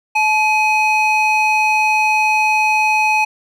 triangle ring-modulated tone, 1690 Hz, G#6, 30 cents sharp, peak -7 dBFS, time 0.15-3.25 s, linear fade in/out 10 ms, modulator 827 Hz, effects none

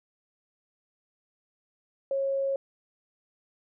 sine tone, 546 Hz, C#5, 26 cents flat, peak -25 dBFS, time 2.11-2.56 s, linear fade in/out 2 ms, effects none

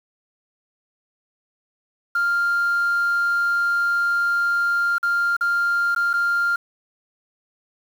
sine tone with dropouts, 1396.9 Hz, F6, in tune, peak -16 dBFS, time 2.15-6.56 s, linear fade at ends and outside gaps 5 ms, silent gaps 4.983-5.029 / 5.367-5.409 / 5.949-5.961 / 6.132-6.137 s, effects tanh soft clip ceiling -14 dBFS + 7-bit

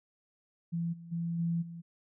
sine tone with level steps, 168.6 Hz, E3, 39 cents sharp, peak -30 / -45 / -31 / -28 / -41 dBFS, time 0.72-1.82 s, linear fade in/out 20 ms, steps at 0.92 / 1.11 / 1.38 / 1.61 s, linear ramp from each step 20 ms, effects none

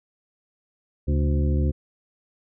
harmonic tone with a mistuned harmonic, 73.7 Hz, D2, 7 cents sharp, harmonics 1 / 2 / 3 / 4 / 5 / 7, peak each -20 / -26 / -30 / -32 / -34 / -37 dBFS, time 1.07-1.72 s, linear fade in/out 20 ms, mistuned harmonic 2, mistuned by -96 cents, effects none

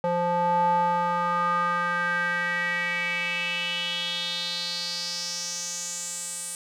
square tone with band-pass filter sweep, 174.61 Hz, F3, in tune, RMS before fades -27 dBFS, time 0.04-6.55 s, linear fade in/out 0 ms, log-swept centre 680 to 8900 Hz, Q 4.8, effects none

